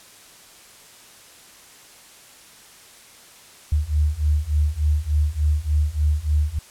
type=beating tone pair; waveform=sine; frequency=73.42 / 76.82 Hz; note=D2 / D#2; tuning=0 / -22 cents; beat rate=3.4 Hz; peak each=-21 / -20 dBFS; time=3.72-6.59 s; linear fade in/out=5 ms; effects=white hiss -47 dBFS RMS until 6.7 s + low-pass 11000 Hz 12 dB/octave